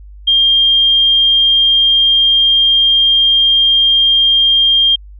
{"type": "tone", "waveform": "sine", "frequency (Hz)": 3206, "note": "G7", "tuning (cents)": 38, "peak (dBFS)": -7, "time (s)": [0.27, 4.96], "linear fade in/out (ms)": 10, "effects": ["added 50 Hz sine -32 dBFS peak until 5.19 s"]}